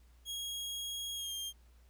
sawtooth tone with pitch glide, 3289 to 3205 Hz, G#7 to G7, -18 to +38 cents, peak -35 dBFS, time 0.25-1.53 s, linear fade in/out 50 ms, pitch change -44 cents, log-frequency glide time 1.14-1.33 s, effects added 60 Hz sine -59 dBFS peak until 1.89 s + pink hiss -71 dBFS RMS until 1.89 s

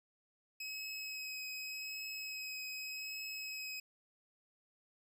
25% pulse tone with vibrato, 2551 Hz, D#7, 43 cents sharp, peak -38 dBFS, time 0.6-3.8 s, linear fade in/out 5 ms, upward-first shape triangle, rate 0.85 Hz, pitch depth 15 cents each way, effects none

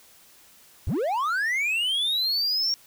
triangle linear sweep, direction up, 52.7 to 5588 Hz, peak -21 dBFS, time 0.87-2.74 s, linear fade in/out 0 ms, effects white hiss -54 dBFS RMS until 2.86 s

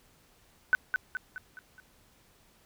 sine tone with echo, 1510 Hz, F#6, 35 cents sharp, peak -18 dBFS, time 0.73-0.75 s, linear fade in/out 0 ms, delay 210 ms, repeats 5, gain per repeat -6 dB, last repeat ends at 1.8 s, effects pink hiss -63 dBFS RMS until 2.65 s

